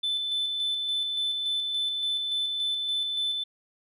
sine tone with tremolo, 3518 Hz, A7, 1 cent flat, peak -23 dBFS, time 0.03-3.44 s, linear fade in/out 10 ms, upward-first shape square, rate 3.5 Hz, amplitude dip 35%, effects tanh soft clip ceiling -23 dBFS

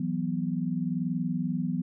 sine chord, E suspended second, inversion none, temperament just, 164.81 / 185.42 / 247.2 Hz, E3 / F#3 / B3, 0 / +4 / +2 cents, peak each -31 dBFS, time 0-1.82 s, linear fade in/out 5 ms, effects none

